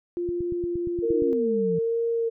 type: tone with pitch glide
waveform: sine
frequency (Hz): 349.2 to 347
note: F4 to F4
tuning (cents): 0 to -11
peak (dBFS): -25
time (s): 0.17-1.33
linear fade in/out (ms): 0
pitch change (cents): -11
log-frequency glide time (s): 0.55-0.74
type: click train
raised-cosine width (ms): 5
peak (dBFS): -24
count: 9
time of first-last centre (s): 0.29-1.222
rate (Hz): 8.58
type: tone with vibrato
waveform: sine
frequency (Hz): 458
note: A#4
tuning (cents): -31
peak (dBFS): -22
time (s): 1.02-2.3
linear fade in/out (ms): 20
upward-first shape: sine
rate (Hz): 1.2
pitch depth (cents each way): 21
type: exponential sweep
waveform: sine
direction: down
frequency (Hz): 349.2 to 164.81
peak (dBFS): -26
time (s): 1.05-1.79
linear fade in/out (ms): 5
effects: none